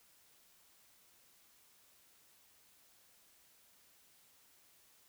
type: silence
effects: white hiss -67 dBFS RMS until 5.08 s